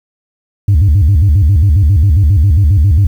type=tone with vibrato; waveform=sine; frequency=86.3 Hz; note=F2; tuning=20 cents flat; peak=-3 dBFS; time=0.68-3.07 s; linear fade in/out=5 ms; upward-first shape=square; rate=7.4 Hz; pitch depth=260 cents each way; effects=tanh soft clip ceiling -3 dBFS + 7-bit